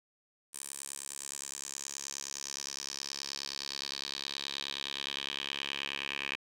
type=tone with band-pass filter sweep; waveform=10% pulse; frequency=69.6 Hz; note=C#2; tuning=8 cents sharp; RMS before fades=-40 dBFS; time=0.53-6.36 s; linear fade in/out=10 ms; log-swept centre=9200 to 2600 Hz; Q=3.7; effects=none